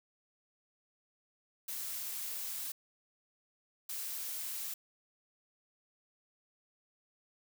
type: noise bursts at uneven times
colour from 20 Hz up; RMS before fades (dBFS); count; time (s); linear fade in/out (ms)
blue; -40; 2; 1.68-2.72 / 3.89-4.74; 5
effects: none